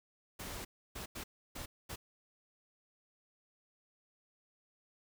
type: noise bursts at uneven times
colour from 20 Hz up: pink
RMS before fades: -44 dBFS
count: 5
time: 0.39-0.65 / 0.95-1.06 / 1.15-1.24 / 1.55-1.66 / 1.89-1.96 s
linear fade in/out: 10 ms
effects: none